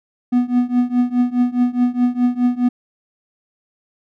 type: tone with tremolo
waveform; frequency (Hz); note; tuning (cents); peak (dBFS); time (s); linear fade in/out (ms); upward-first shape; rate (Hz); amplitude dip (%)
triangle; 245.9; B3; -7; -8; 0.32-2.69; 10; triangle; 4.8; 95
effects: none